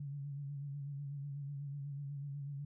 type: tone with vibrato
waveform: sine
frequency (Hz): 141.5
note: C#3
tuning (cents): +36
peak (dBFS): -40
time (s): 0-2.65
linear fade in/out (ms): 5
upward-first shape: sine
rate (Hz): 8.1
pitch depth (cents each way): 46
effects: none